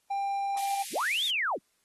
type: tone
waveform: triangle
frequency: 794 Hz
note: G5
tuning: 22 cents sharp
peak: -26 dBFS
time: 0.1-0.83 s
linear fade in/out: 10 ms
type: high-pass noise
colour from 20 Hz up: white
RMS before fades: -39 dBFS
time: 0.57-1.3 s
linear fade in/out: 0 ms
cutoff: 1900 Hz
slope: 48 dB/octave
type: linear two-way sweep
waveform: sine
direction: up then down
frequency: 137 to 3729 to 137 Hz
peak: -26 dBFS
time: 0.92-1.59 s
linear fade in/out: 50 ms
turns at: 1.25 s
effects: white hiss -72 dBFS RMS until 1.84 s + AAC 32 kbps

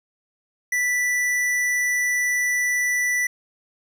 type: tone with tanh clipping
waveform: sine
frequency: 1973 Hz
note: B6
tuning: 2 cents flat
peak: -21 dBFS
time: 0.72-3.27 s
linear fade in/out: 5 ms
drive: 17 dB
effects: none

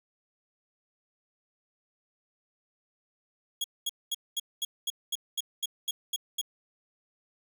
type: tone bursts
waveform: sawtooth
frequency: 3322 Hz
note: G#7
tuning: in tune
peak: -25 dBFS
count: 12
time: 3.61-6.414 s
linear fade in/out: 5 ms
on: 32 ms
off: 220 ms
effects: none

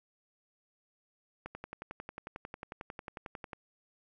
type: click train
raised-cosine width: 0.5 ms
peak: -26 dBFS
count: 24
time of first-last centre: 1.46-3.532 s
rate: 11.1 Hz
effects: none

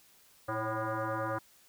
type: tone with frequency modulation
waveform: sine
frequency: 334.7 Hz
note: E4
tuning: 26 cents sharp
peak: -31 dBFS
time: 0.48-1.39 s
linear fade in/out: 10 ms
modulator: 220 Hz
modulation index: 5.2
effects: white hiss -62 dBFS RMS until 1.68 s

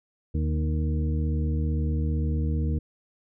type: harmonic tone with a mistuned harmonic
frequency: 77.78 Hz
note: D#2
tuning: in tune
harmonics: 1 / 2 / 3 / 4 / 6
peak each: -24 / -30 / -34 / -36 / -40 dBFS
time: 0.34-2.79 s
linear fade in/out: 10 ms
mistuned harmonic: 2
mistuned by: -26 cents
effects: none

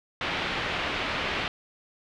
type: low-pass noise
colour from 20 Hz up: white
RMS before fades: -30 dBFS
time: 0.21-1.48 s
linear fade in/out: 2 ms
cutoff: 3200 Hz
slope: 24 dB/octave
effects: none

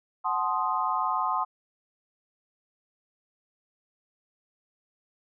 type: chord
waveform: sine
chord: F# diminished seventh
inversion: none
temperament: equal with one note detuned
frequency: 740 / 866.9 / 1046.5 / 1244.5 Hz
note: F#5 / A5 / C6 / Eb6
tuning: 0 / -26 / 0 / 0 cents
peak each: -32 / -31 / -28 / -30 dBFS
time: 0.24-1.45 s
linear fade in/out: 20 ms
effects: none

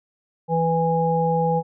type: harmonic tone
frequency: 164.81 Hz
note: E3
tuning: in tune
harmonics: 1 / 3 / 5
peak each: -22 / -22 / -22 dBFS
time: 0.48-1.63 s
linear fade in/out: 50 ms
effects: none

